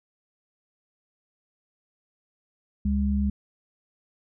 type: tone pair together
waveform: sine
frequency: 70.7 / 203.1 Hz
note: C#2 / G#3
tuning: +35 / -38 cents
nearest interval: octave + tritone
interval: 1827 cents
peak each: -24 dBFS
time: 2.85-3.3 s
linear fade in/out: 5 ms
effects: none